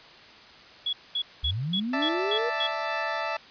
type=tone bursts; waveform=sine; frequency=3366 Hz; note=G#7; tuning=23 cents sharp; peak=-25 dBFS; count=7; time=0.86-2.67 s; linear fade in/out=5 ms; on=70 ms; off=220 ms
type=linear sweep; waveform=sine; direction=up; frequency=57.9 to 486.9 Hz; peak=-27 dBFS; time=1.43-2.5 s; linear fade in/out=10 ms
type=chord; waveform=20% pulse; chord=D suspended second; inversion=none; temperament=equal; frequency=587.3 / 659.3 / 880 Hz; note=D5 / E5 / A5; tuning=0 / 0 / 0 cents; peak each=-30 / -26 / -26 dBFS; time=1.93-3.37 s; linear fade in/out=5 ms
effects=white hiss -49 dBFS RMS until 3.5 s + resampled to 11025 Hz